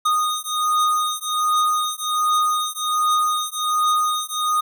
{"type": "beating tone pair", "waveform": "square", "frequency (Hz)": [1235, 1236.3], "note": ["D#6", "D#6"], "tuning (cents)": [-13, -11], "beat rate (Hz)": 1.3, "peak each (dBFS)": -22, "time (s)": [0.05, 4.61], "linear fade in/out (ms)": 10, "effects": []}